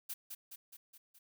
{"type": "noise with echo", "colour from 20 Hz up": "blue", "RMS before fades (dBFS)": -41, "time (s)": [0.09, 0.14], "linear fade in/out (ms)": 10, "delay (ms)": 210, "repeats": 5, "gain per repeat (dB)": -4, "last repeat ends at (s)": 1.19, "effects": []}